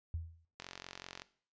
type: tone with exponential decay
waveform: sine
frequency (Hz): 82.41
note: E2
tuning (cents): 0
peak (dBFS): -33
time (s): 0.14-0.45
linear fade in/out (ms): 0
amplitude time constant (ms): 67
type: click train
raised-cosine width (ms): 0.2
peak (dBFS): -27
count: 29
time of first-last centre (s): 0.6-1.219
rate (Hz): 45.2
effects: noise-tail reverb RT60 0.5 s tail -18 dB re dry + resampled to 16000 Hz